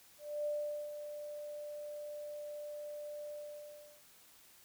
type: tone with ADSR envelope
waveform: sine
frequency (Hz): 592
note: D5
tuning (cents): +14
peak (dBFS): -33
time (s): 0.18-4.03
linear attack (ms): 280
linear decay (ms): 440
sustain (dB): -9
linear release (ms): 720
effects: white hiss -62 dBFS RMS until 4.64 s